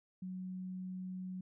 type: tone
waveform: sine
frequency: 185 Hz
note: F#3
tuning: in tune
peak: -40 dBFS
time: 0.22-1.41 s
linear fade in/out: 5 ms
effects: none